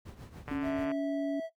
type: noise with tremolo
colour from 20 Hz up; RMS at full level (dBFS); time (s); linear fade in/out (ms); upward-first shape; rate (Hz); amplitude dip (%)
brown; -40; 0.05-0.86; 10; triangle; 6.9; 75
type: click train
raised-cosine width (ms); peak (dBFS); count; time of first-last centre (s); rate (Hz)
0.5; -26; 65; 0.48-0.915; 147
type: tone with pitch glide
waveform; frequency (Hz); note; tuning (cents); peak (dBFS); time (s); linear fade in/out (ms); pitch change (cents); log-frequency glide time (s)
sine; 277.7 to 283; C#4 to C#4; +3 to +36; -30; 0.51-1.4; 5; +33; 0.72-1.03
type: tone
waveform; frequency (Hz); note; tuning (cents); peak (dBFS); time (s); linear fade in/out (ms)
triangle; 654; E5; -14; -32; 0.62-1.5; 50
effects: noise-tail reverb RT60 0.1 s tail -18 dB re dry + high-pass 60 Hz 12 dB/octave